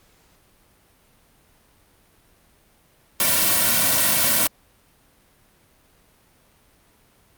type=noise with comb filter; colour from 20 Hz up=white; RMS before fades=-18 dBFS; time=3.2-4.47 s; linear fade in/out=2 ms; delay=2.4 ms; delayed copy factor=-0.9; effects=pink hiss -58 dBFS RMS until 7.37 s + Opus 48 kbps